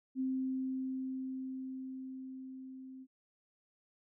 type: tone with level ramp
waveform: sine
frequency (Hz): 261.6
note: C4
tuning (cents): 0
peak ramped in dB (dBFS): -31 to -47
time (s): 0.15-3.07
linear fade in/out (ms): 50
effects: none